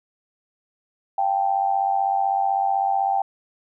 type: tone with amplitude modulation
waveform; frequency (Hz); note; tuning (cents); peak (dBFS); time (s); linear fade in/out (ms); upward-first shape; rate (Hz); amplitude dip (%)
sine; 784; G5; 0; -15; 1.18-3.22; 5; sine; 95.9; 75
effects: none